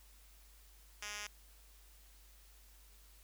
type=tone with band-pass filter; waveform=5% pulse; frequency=207.7 Hz; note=G#3; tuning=in tune; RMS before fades=-45 dBFS; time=1.02-1.27 s; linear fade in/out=5 ms; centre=4700 Hz; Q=0.98; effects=added 50 Hz sine -60 dBFS peak until 3.23 s + white hiss -65 dBFS RMS until 3.23 s